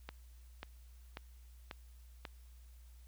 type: click train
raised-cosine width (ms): 0.3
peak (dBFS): -27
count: 5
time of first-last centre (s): 0.09-2.252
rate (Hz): 1.85
effects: added 60 Hz sine -54 dBFS peak until 3.07 s + white hiss -70 dBFS RMS until 3.07 s